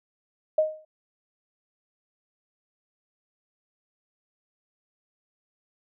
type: tone with exponential decay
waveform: sine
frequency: 622.3 Hz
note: D#5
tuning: in tune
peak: -15 dBFS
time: 0.58-0.85 s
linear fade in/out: 5 ms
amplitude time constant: 58 ms
effects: none